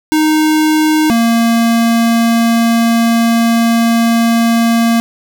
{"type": "tone pair in turn", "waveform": "square", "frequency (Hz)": [309.9, 231], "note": ["D#4", "A#3"], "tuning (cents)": [-7, -16], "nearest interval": "perfect fourth", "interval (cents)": 509, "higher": "first", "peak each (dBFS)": [-9, -9], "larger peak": "neither", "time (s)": [[0.12, 1.1], [1.1, 5]], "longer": "second", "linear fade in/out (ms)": 0, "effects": []}